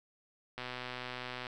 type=click train; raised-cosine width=0.3 ms; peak=-24 dBFS; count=112; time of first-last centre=0.58-1.468 s; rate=125 Hz; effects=none